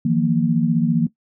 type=chord; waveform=sine; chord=Eb suspended second; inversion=none; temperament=equal with one note detuned; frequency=159.38 / 174.61 / 233.1 Hz; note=Eb3 / F3 / Bb3; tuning=+42 / 0 / 0 cents; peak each=-20 / -20 / -18 dBFS; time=0.05-1.07 s; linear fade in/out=5 ms; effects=noise-tail reverb RT60 0.1 s tail -17 dB re dry